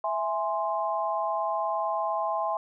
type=chord; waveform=sine; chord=E augmented; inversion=none; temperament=equal; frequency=659.3 / 830.6 / 1046.5 Hz; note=E5 / G#5 / B#5; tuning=0 / 0 / 0 cents; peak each=-30 dBFS; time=0.04-2.57 s; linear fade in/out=2 ms; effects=none